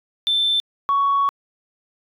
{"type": "tone pair in turn", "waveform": "sine", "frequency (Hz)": [3545, 1116.6], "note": ["A7", "C#6"], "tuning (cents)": [12, 12], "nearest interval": "octave + minor sixth", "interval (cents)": 2000, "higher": "first", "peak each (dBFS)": [-15, -14], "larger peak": "second", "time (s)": [[0.27, 0.6], [0.89, 1.29]], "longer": "second", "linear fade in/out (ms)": 0, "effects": ["tanh soft clip ceiling -12 dBFS"]}